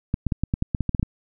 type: clicks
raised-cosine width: 5 ms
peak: -9 dBFS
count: 12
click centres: 0.141 / 0.267 / 0.322 / 0.436 / 0.539 / 0.624 / 0.748 / 0.807 / 0.893 / 0.948 / 0.996 / 1.029 s
effects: none